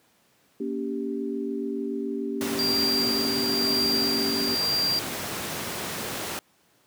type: chord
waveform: sine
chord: G diminished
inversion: first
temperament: just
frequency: 235.2 / 282.2 / 392 Hz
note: Bb3 / Db4 / G4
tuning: +16 / +31 / 0 cents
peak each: -31 dBFS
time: 0.6-4.55 s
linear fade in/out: 5 ms
type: noise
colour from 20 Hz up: pink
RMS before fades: -31 dBFS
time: 2.41-6.39 s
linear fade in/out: 0 ms
type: tone with tremolo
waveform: triangle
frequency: 4738 Hz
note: D8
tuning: 14 cents sharp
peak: -21 dBFS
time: 2.59-4.99 s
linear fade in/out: 0 ms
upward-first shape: sine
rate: 1 Hz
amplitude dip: 40%
effects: pink hiss -63 dBFS RMS until 6.86 s + high-pass 150 Hz 12 dB/octave